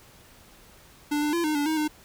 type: tone with pitch steps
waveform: square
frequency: 294.5 / 297.9 / 341.1 / 305.8 / 289.8 / 315 / 303.8 Hz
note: D4 / D4 / F4 / D#4 / D4 / D#4 / D#4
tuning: +5 / +25 / -41 / -30 / -23 / +21 / -41 cents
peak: -24 dBFS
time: 1.11-1.88 s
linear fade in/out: 10 ms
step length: 110 ms
effects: pink hiss -53 dBFS RMS until 2.04 s

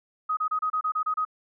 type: tone bursts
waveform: sine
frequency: 1257 Hz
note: D#6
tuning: 17 cents sharp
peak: -23 dBFS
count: 9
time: 0.29-1.251 s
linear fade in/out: 10 ms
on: 81 ms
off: 29 ms
effects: none

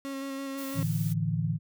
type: tone with vibrato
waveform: 35% pulse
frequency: 272.7 Hz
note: C#4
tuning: 28 cents flat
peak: -32 dBFS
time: 0.05-0.83 s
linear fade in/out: 0 ms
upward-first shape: square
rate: 6 Hz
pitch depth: 13 cents each way
type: noise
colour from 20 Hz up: blue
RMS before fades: -43 dBFS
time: 0.57-1.14 s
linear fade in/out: 20 ms
type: chord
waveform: sine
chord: A suspended fourth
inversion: none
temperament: just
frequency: 110 / 146.67 / 165 Hz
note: A2 / D3 / E3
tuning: 0 / -2 / +2 cents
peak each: -31 / -31 / -29 dBFS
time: 0.74-1.59 s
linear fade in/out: 50 ms
effects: none

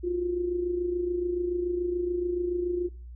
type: tone with amplitude modulation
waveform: sine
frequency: 353.1 Hz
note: F4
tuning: 19 cents sharp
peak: -23 dBFS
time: 0.03-2.89 s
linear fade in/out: 20 ms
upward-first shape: sine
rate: 27 Hz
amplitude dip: 55%
effects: noise-tail reverb RT60 0.4 s tail -22 dB re dry + added 60 Hz sine -40 dBFS peak until 3.15 s

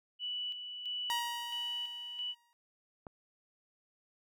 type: tone with tremolo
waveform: sine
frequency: 2960 Hz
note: F#7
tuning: in tune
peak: -35 dBFS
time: 0.19-2.35 s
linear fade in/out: 50 ms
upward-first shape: square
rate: 1.5 Hz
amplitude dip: 50%
type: tone with exponential decay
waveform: sawtooth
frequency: 947 Hz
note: A#5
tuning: 27 cents sharp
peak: -28 dBFS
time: 1.1-2.53 s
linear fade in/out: 0 ms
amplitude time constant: 310 ms
type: click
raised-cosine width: 1 ms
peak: -31 dBFS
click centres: 3.068 s
effects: none

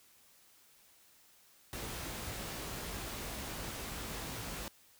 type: noise with comb filter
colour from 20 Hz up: pink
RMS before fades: -42 dBFS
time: 1.73-4.68 s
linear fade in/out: 0 ms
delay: 18 ms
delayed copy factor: +0.5
effects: white hiss -64 dBFS RMS until 4.99 s

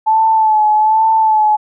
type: tone with vibrato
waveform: sine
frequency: 869 Hz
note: A5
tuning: 22 cents flat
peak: -8 dBFS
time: 0.06-1.57 s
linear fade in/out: 20 ms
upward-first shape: sine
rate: 1.2 Hz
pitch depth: 37 cents each way
effects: none

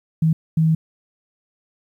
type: tone bursts at uneven times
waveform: sine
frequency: 160.1 Hz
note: D#3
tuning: 50 cents sharp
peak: -13 dBFS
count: 2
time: 0.22-0.33 / 0.57-0.75 s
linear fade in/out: 5 ms
effects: 9-bit

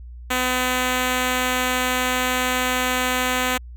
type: tone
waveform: 5% pulse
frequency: 253.1 Hz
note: B3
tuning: 43 cents sharp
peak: -8 dBFS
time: 0.3-3.58 s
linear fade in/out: 10 ms
effects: added 60 Hz sine -35 dBFS peak until 3.76 s

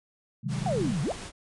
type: chord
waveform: sine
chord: Ab dominant seventh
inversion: first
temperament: just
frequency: 129.78 / 155.74 / 186.89 / 207.7 Hz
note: C3 / Eb3 / Gb3 / Ab3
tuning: -14 / +2 / +18 / 0 cents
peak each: -32 / -33 / -36 / -36 dBFS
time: 0.43-0.94 s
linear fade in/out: 20 ms
type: low-pass noise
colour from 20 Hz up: pink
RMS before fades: -40 dBFS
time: 0.48-1.32 s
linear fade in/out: 50 ms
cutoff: 10000 Hz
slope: 96 dB/octave
type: exponential two-way sweep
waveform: sine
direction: down then up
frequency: 798 to 128.8 to 798 Hz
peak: -26 dBFS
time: 0.66-1.12 s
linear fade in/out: 2 ms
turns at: 1.02 s
effects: none

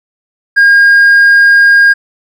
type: tone with hard clipping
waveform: sine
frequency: 1620 Hz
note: G#6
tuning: 43 cents flat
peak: -3 dBFS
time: 0.56-1.94 s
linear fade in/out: 20 ms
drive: 2 dB
effects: none

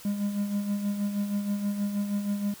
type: tone with tremolo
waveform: triangle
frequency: 203.4 Hz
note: G#3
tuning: 36 cents flat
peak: -22 dBFS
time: 0.05-2.54 s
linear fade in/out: 2 ms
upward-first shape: sine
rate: 6.3 Hz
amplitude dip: 55%
effects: white hiss -48 dBFS RMS until 2.6 s

